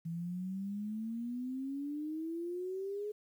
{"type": "exponential sweep", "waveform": "sine", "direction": "up", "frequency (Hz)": [163.8, 423.9], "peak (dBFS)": -36, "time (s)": [0.05, 3.12], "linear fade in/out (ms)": 10, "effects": ["11-bit"]}